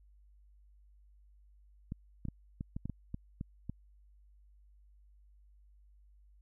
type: clicks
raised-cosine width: 5 ms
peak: -26 dBFS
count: 10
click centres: 1.921 / 2.253 / 2.285 / 2.609 / 2.765 / 2.856 / 2.897 / 3.144 / 3.411 / 3.696 s
effects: added 50 Hz sine -59 dBFS peak until 6.41 s